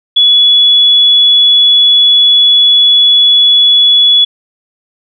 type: tone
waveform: sine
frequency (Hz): 3400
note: G#7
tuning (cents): +40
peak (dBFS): -3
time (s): 0.16-4.25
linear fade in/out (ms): 10
effects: none